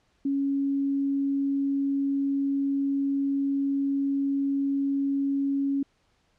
sine tone, 277.2 Hz, C#4, in tune, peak -23 dBFS, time 0.25-5.83 s, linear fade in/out 5 ms, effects pink hiss -68 dBFS RMS until 6.38 s + low-pass 6000 Hz 12 dB/octave

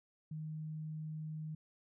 sine tone, 155.56 Hz, D#3, in tune, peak -40 dBFS, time 0.31-1.55 s, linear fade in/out 5 ms, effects none

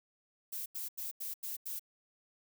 violet noise bursts, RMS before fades -40 dBFS, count 6, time 0.52-1.795 s, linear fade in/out 10 ms, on 140 ms, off 87 ms, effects none

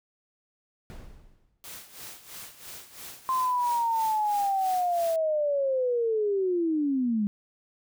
brown noise with exponential decay, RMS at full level -35 dBFS, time 0.9-1.64 s, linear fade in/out 0 ms, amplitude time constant 160 ms
white noise with tremolo, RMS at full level -41 dBFS, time 1.64-5.16 s, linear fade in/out 0 ms, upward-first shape sine, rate 3 Hz, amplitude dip 75%
sine linear sweep, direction down, 1046.5 to 200 Hz, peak -23 dBFS, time 3.29-7.27 s, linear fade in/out 0 ms
effects none

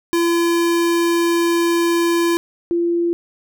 square / sine tone pair in turn, 339.9 / 342.7 Hz, F4 / F4, -47 / -33 cents, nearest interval unison, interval 14 cents, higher second, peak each -15 dBFS, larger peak neither, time 0.13-2.37 / 2.71-3.13 s, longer first, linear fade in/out 0 ms, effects none

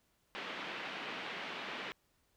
white band-pass noise, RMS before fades -43 dBFS, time 0.35-1.92 s, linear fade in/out 0 ms, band 170 to 3100 Hz, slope 24 dB/octave, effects pink hiss -75 dBFS RMS until 2.36 s

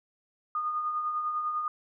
sine tone with tremolo, 1226 Hz, D#6, 26 cents flat, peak -26 dBFS, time 0.55-1.68 s, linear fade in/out 2 ms, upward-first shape triangle, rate 10 Hz, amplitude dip 45%, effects none

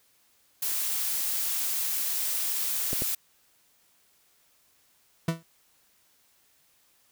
blue noise, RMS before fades -29 dBFS, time 0.62-3.15 s, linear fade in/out 5 ms
clicks, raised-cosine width 2 ms, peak -19 dBFS, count 2, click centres 2.931 / 3.021 s
40% pulse tone with exponential decay, 164.81 Hz, E3, in tune, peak -20 dBFS, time 5.28-5.43 s, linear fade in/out 5 ms, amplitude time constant 32 ms
effects white hiss -65 dBFS RMS until 7.11 s

